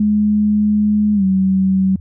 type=tone with pitch glide; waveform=sine; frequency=209.9 to 190.27 Hz; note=G#3 to F#3; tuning=+19 to +49 cents; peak=-11 dBFS; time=0-1.96 s; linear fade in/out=5 ms; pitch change=-170 cents; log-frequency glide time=1.14-1.24 s; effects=added 86 Hz sine -31 dBFS peak until 2 s